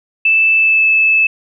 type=tone with pitch glide; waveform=sine; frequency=2637 to 2616 Hz; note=E7 to E7; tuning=0 to -14 cents; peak=-8 dBFS; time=0.25-1.27 s; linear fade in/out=5 ms; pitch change=-14 cents; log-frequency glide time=0.55-0.86 s; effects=none